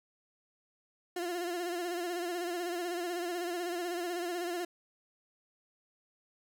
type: tone with vibrato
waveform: 30% pulse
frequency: 350 Hz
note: F4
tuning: 4 cents sharp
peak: -31 dBFS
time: 1.16-4.65 s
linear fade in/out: 5 ms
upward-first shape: sine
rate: 16 Hz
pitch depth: 59 cents each way
effects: 11-bit